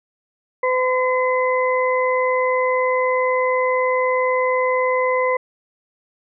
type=harmonic tone; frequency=509 Hz; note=C5; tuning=48 cents flat; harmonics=1 / 2 / 4; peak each=-18 / -21 / -24 dBFS; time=0.63-5.37 s; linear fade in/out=5 ms; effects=none